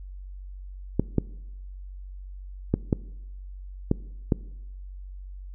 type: clicks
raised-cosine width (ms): 3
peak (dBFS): -7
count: 6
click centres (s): 0.996 / 1.183 / 2.74 / 2.928 / 3.914 / 4.322
effects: noise-tail reverb RT60 0.9 s tail -21 dB re dry + added 47 Hz sine -37 dBFS peak until 5.54 s